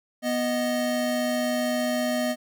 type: tone pair together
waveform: square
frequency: 245.7 / 622 Hz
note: B3 / D#5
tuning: -9 / -1 cents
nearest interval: octave + major third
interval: 1608 cents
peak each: -27 dBFS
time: 0.22-2.36 s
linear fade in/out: 50 ms
effects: none